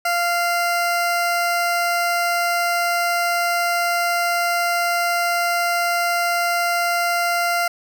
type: tone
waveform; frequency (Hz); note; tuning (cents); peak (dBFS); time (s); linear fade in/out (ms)
20% pulse; 694; F5; -11; -13; 0.05-7.68; 5
effects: none